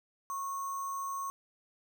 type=tone with sample-and-hold; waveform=sine; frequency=1097 Hz; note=C#6; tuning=18 cents flat; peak=-34 dBFS; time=0.3-1.3 s; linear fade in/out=0 ms; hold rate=7350 Hz; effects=none